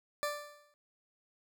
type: tone with exponential decay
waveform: 20% pulse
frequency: 588 Hz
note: D5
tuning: 2 cents sharp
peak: -25 dBFS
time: 0.23-0.74 s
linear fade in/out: 0 ms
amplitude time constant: 110 ms
effects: none